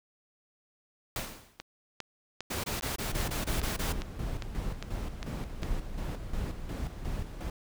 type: noise with exponential decay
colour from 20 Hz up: pink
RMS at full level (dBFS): -32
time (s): 1.16-1.62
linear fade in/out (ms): 2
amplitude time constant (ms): 100
type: click train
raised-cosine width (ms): 0.2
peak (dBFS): -20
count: 11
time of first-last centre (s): 1.6-5.632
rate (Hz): 2.48
type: noise bursts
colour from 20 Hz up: pink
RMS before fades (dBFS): -34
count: 9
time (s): 2.5-3.928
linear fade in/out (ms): 10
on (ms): 140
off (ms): 21
type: noise with tremolo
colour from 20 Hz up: brown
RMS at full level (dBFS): -33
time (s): 3.12-7.5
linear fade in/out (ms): 2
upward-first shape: square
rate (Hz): 2.8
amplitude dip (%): 55
effects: none